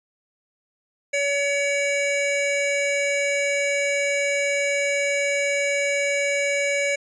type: tone pair together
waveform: square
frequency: 566 / 2264 Hz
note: C#5 / C#7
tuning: +36 / +36 cents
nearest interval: 2 octaves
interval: 2400 cents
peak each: -24 dBFS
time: 1.13-6.96 s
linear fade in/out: 10 ms
effects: resampled to 22050 Hz